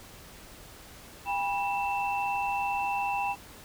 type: tone cluster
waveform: sine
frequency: 802 / 979 / 2668 Hz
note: G5 / B5 / E7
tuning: +39 / -15 / +20 cents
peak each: -29 / -33 / -34 dBFS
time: 1.25-3.36 s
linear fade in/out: 50 ms
effects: pink hiss -49 dBFS RMS until 3.64 s